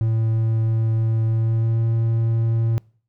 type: tone with pitch glide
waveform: triangle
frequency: 112.1 to 113.99 Hz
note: A2 to A#2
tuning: +33 to -38 cents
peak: -15 dBFS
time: 0.01-2.78 s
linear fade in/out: 0 ms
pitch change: +29 cents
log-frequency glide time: 1.33-1.81 s
effects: noise-tail reverb RT60 0.5 s tail -26 dB re dry